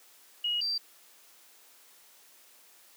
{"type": "tone pair in turn", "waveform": "sine", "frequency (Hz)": [2893, 4693], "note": ["F#7", "D8"], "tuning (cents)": [-40, -2], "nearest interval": "minor sixth", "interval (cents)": 838, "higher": "second", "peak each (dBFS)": [-27, -28], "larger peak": "first", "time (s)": [[0.44, 0.61], [0.61, 0.78]], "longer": "neither", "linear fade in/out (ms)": 5, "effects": ["white hiss -58 dBFS RMS until 2.96 s", "high-pass 300 Hz 12 dB/octave"]}